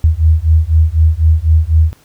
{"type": "beating tone pair", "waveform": "sine", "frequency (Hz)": [77.78, 81.78], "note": ["D#2", "E2"], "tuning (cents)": [0, -13], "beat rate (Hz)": 4, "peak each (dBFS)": -10, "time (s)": [0.04, 1.93], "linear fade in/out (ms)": 0, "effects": ["pink hiss -49 dBFS RMS until 2.04 s"]}